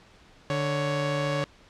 sawtooth tone pair together, 147.53 / 557 Hz, D3 / C#5, +8 / +8 cents, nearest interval octave + major seventh, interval 2300 cents, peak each -24 dBFS, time 0.5-1.44 s, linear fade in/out 0 ms, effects pink hiss -55 dBFS RMS until 1.69 s + low-pass 5000 Hz 12 dB/octave

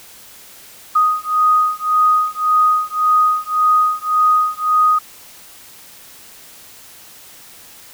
sine beating tone pair, 1244.5 / 1246.3 Hz, D#6 / D#6, 0 / +2 cents, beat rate 1.8 Hz, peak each -15 dBFS, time 0.95-4.99 s, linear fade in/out 10 ms, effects white hiss -41 dBFS RMS until 7.93 s

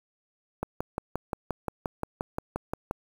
click train, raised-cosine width 1 ms, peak -15 dBFS, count 14, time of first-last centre 0.63-2.911 s, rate 5.7 Hz, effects 7-bit

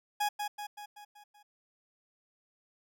40% pulse tone with echo, 830.6 Hz, G#5, in tune, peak -27 dBFS, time 0.2-0.29 s, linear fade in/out 10 ms, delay 190 ms, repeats 6, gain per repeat -5 dB, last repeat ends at 1.43 s, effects none

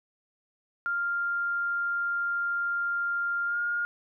sine tone with pitch glide, 1396.9 to 1418.9 Hz, F6 to F6, 0 to +27 cents, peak -26 dBFS, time 0.86-3.85 s, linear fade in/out 0 ms, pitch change +27 cents, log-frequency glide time 3.46-3.58 s, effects none

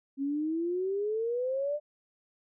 sine exponential sweep, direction up, 270 to 603 Hz, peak -28 dBFS, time 0.17-1.8 s, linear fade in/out 50 ms, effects none

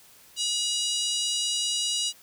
harmonic tone, 965 Hz, B5, 40 cents flat, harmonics 3 / 4 / 5 / 6 / 7 / 8 / 9 / 10, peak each -29 / -31 / -33 / -35 / -36 / -37 / -38 / -39 dBFS, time 0.36-2.13 s, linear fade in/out 50 ms, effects white hiss -54 dBFS RMS until 2.22 s

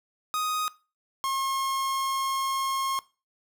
45% pulse tone pair in turn, 1248 / 1076.6 Hz, D#6 / C6, +5 / +49 cents, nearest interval minor third, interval 256 cents, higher first, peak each -26 dBFS, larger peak neither, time 0.34-0.68 / 1.24-2.99 s, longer second, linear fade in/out 0 ms, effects noise-tail reverb RT60 0.3 s tail -19 dB re dry

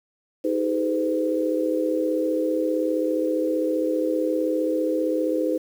sine tone cluster, 315.6 / 394.3 / 429.5 / 509 Hz, D#4 / G4 / A4 / C5, +25 / +10 / -42 / -48 cents, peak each -24 / -31 / -30 / -24 dBFS, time 0.44-5.58 s, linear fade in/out 10 ms, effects 8-bit

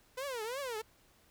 sawtooth tone with vibrato, 493.9 Hz, B4, in tune, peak -33 dBFS, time 0.17-0.82 s, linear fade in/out 10 ms, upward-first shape triangle, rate 2.9 Hz, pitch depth 280 cents each way, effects pink hiss -66 dBFS RMS until 1.3 s

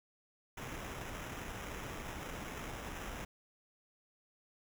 pink noise with sample-and-hold, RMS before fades -44 dBFS, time 0.57-3.25 s, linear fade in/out 5 ms, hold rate 4410 Hz, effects none

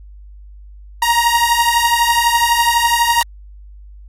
sawtooth beating tone pair, 934 / 946 Hz, A#5 / A#5, +3 / +25 cents, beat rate 12 Hz, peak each -11 dBFS, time 1.02-3.23 s, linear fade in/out 5 ms, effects added 50 Hz sine -35 dBFS peak until 4.08 s + AAC 48 kbps

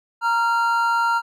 triangle tone pair together, 932.3 / 1382.3 Hz, A#5 / F6, 0 / -18 cents, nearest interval perfect fifth, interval 682 cents, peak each -18 dBFS, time 0.21-1.22 s, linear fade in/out 50 ms, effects none

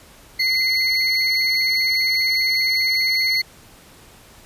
triangle tone pair together, 2059 / 4363 Hz, C7 / C#8, -28 / -28 cents, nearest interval octave + minor second, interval 1300 cents, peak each -18 dBFS, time 0.39-3.42 s, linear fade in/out 10 ms, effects pink hiss -47 dBFS RMS until 4.45 s + resampled to 32000 Hz

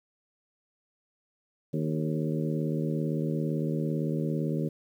harmonic tone with a mistuned harmonic, 77.78 Hz, D#2, in tune, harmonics 2 / 3 / 4 / 5 / 6 / 7, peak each -29 / -33 / -35 / -37 / -39 / -40 dBFS, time 1.73-4.69 s, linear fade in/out 10 ms, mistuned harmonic 6, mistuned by -38 cents, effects 10-bit

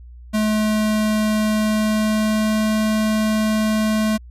square tone with pitch glide, 214.7 to 216.3 Hz, A3 to A3, -42 to -29 cents, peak -17 dBFS, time 0.33-4.18 s, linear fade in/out 20 ms, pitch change +13 cents, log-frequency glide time 1.52-2.8 s, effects added 60 Hz sine -37 dBFS peak until 4.3 s + resampled to 32000 Hz

